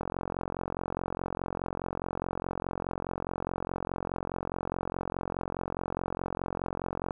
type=click train; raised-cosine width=1 ms; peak=-18 dBFS; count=319; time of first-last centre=0.01-7.108 s; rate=44.8 Hz; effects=10-bit